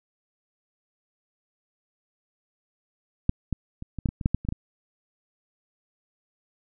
clicks, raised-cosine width 5 ms, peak -7 / -13 / -23 / -20 / -10 / -15 / -20 / -7 / -9 / -25 / -12 / -17 dBFS, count 12, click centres 3.294 / 3.527 / 3.824 / 3.987 / 4.058 / 4.089 / 4.212 / 4.259 / 4.346 / 4.45 / 4.488 / 4.524 s, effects none

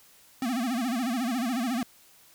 square tone with vibrato, 244.7 Hz, B3, 16 cents flat, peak -27 dBFS, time 0.42-1.83 s, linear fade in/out 2 ms, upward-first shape sine, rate 14 Hz, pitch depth 160 cents each way, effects white hiss -57 dBFS RMS until 2.34 s

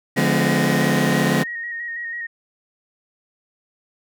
sine tone with vibrato, 1875 Hz, A#6, 10 cents sharp, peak -26 dBFS, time 0.16-2.27 s, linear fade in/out 10 ms, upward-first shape square, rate 6.1 Hz, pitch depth 23 cents each way
sawtooth chord, D diminished seventh, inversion none, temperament just, 146.83 / 176.2 / 211.4 / 253.7 Hz, D3 / F3 / Ab3 / Cb4, 0 / +16 / +31 / +47 cents, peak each -18 dBFS, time 0.16-1.44 s, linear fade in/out 20 ms
effects none

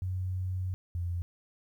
sine tone pair in turn, 92.5 / 87.27 Hz, F#2 / F2, 0 / -1 cents, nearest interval minor second, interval 101 cents, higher first, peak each -30 / -30 dBFS, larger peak neither, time 0.02-0.74 / 0.95-1.22 s, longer first, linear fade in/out 0 ms, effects 11-bit

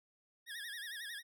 25% pulse tone with vibrato, 1760 Hz, A6, in tune, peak -39 dBFS, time 0.46-1.23 s, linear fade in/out 50 ms, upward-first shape sine, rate 11 Hz, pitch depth 140 cents each way, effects none

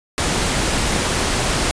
pink noise, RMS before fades -19 dBFS, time 0.18-1.71 s, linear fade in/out 0 ms, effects resampled to 22050 Hz

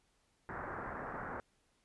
white low-pass noise, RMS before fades -43 dBFS, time 0.49-1.4 s, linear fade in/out 0 ms, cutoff 1700 Hz, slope 48 dB/octave, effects pink hiss -75 dBFS RMS until 1.84 s + resampled to 24000 Hz

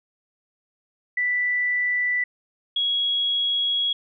sine tone pair in turn, 1975.5 / 3322 Hz, B6 / G#7, 0 / 0 cents, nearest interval major sixth, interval 900 cents, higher second, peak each -20 dBFS, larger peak neither, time 1.17-2.24 / 2.76-3.93 s, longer second, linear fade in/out 5 ms, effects none

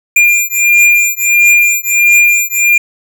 square beating tone pair, 2400 / 2401.5 Hz, D7 / D7, +37 / +38 cents, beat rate 1.5 Hz, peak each -10 dBFS, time 0.16-2.78 s, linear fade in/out 5 ms, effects none

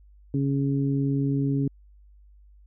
harmonic tone, 138.59 Hz, C#3, in tune, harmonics 1 / 2 / 3, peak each -24 / -25 / -35 dBFS, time 0.34-1.68 s, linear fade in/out 2 ms, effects added 50 Hz sine -50 dBFS peak until 2.66 s

